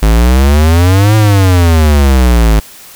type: exponential two-way sweep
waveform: square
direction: up then down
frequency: 52.1 to 109.7 to 52.1 Hz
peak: -5 dBFS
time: 0.02-2.6 s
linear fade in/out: 10 ms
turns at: 1.16 s
effects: white hiss -34 dBFS RMS until 2.95 s

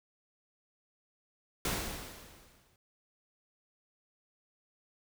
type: noise with exponential decay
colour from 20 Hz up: pink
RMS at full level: -31 dBFS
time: 1.65-2.76 s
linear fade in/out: 2 ms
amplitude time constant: 240 ms
effects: none

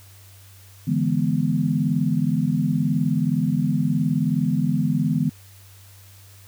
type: chord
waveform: sine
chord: E dominant seventh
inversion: third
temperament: equal with one note detuned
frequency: 145.73 / 164.81 / 207.7 / 246.9 Hz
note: D3 / E3 / G#3 / B3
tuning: -13 / 0 / 0 / 0 cents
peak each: -24 / -23 / -25 / -24 dBFS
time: 0.87-5.3 s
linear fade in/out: 10 ms
effects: added 97 Hz sine -46 dBFS peak until 6.47 s + white hiss -51 dBFS RMS until 6.47 s

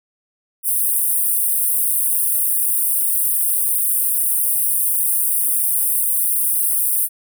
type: high-pass noise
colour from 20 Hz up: pink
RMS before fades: -18 dBFS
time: 0.63-7.09 s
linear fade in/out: 50 ms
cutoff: 8900 Hz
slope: 96 dB/octave
effects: none

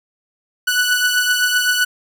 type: beating tone pair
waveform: sawtooth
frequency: 1480 / 1487.8 Hz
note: F#6 / F#6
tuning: 0 / +9 cents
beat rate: 7.8 Hz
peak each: -12 / -17 dBFS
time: 0.67-1.85 s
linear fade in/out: 10 ms
effects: none

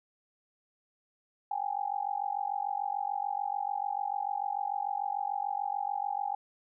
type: tone with amplitude modulation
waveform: sine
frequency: 811 Hz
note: G#5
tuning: 41 cents flat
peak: -26 dBFS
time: 1.51-6.35 s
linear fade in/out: 5 ms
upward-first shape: sine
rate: 46.8 Hz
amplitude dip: 100%
effects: none

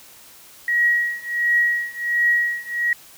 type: tone with tremolo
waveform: sine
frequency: 1905 Hz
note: A#6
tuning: 37 cents sharp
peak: -13 dBFS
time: 0.68-2.93 s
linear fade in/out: 2 ms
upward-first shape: triangle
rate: 1.4 Hz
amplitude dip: 95%
effects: white hiss -46 dBFS RMS until 3.17 s

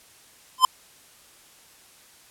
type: tone with exponential growth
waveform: square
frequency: 1031 Hz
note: C6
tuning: 26 cents flat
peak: -8 dBFS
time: 0.58-0.65 s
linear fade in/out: 2 ms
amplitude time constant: 15 ms
effects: white hiss -53 dBFS RMS until 2.3 s + low-pass 12000 Hz 12 dB/octave

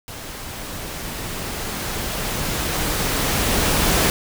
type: noise with level ramp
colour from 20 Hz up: pink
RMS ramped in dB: -34 to -17 dBFS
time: 0.08-4.1 s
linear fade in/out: 0 ms
effects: none

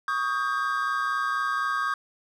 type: tone cluster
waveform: triangle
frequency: 1120 / 1244 / 1597 Hz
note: C#6 / D#6 / G6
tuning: +18 / -1 / +32 cents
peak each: -27 dBFS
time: 0.08-1.94 s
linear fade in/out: 2 ms
effects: none

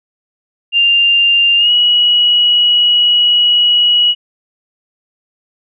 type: tone with pitch glide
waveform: sine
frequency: 2794 to 2916 Hz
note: F7 to F#7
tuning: 0 to -26 cents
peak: -7 dBFS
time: 0.72-4.15 s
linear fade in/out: 50 ms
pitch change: +74 cents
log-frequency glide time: 1.57-1.71 s
effects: none

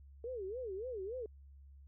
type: tone with vibrato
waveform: sine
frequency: 440 Hz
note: A4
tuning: in tune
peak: -39 dBFS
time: 0.24-1.26 s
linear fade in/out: 2 ms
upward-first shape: sine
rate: 3.5 Hz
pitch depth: 280 cents each way
effects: added 69 Hz sine -54 dBFS peak until 1.87 s

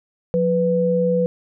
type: tone pair together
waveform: sine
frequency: 178.1 / 495.8 Hz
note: F3 / B4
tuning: +34 / +7 cents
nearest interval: octave + tritone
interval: 1773 cents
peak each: -20 / -17 dBFS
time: 0.34-1.26 s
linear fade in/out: 0 ms
effects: none

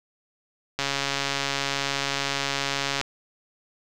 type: click train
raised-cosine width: 0.2 ms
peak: -8 dBFS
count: 310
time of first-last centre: 0.79-3.013 s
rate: 139 Hz
effects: none

